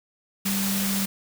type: tone in noise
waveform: sine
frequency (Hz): 196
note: G3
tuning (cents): 0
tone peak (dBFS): -25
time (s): 0.45-1.06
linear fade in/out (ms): 10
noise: white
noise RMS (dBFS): -28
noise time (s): 0.45-1.06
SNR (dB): 0
effects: none